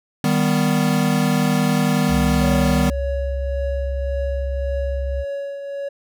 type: chord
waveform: square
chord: Eb augmented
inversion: none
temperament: equal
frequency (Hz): 155.56 / 196 / 246.9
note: Eb3 / G3 / B3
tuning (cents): 0 / 0 / 0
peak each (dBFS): -21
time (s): 0.24-2.9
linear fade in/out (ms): 2
type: tone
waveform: sine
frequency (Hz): 66.8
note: C2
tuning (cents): +36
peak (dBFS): -21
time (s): 2.08-5.25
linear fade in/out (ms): 50
type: tone with tremolo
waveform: triangle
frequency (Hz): 560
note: C#5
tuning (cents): +18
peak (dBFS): -21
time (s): 2.41-5.89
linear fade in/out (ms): 10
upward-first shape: triangle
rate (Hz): 1.8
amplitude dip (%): 50
effects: none

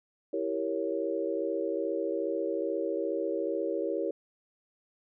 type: chord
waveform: sine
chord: E diminished seventh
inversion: none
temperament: equal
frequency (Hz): 329.6 / 392 / 466.2 / 554.4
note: E4 / G4 / Bb4 / Db5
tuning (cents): 0 / 0 / 0 / 0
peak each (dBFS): -34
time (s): 0.33-4.11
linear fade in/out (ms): 5
effects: none

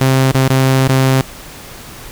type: tone with dropouts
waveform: sawtooth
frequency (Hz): 132.3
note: C3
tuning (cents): +20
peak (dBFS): -5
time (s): 0.01-1.21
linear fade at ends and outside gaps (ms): 0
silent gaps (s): 0.315-0.347 / 0.48-0.501 / 0.875-0.892
effects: pink hiss -33 dBFS RMS until 2.11 s

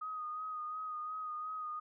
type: tone with vibrato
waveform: sine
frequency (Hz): 1246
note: D#6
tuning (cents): +2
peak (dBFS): -38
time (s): 0.01-1.8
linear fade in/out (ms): 10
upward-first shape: sine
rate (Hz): 2.8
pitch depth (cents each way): 29
effects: none

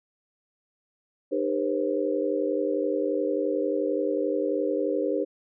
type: tone cluster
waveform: sine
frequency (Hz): 303.8 / 397.1 / 480.6 / 532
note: D#4 / G4 / B4 / C5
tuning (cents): -41 / +22 / -47 / +29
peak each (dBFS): -29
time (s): 1.31-5.25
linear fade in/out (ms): 20
effects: none

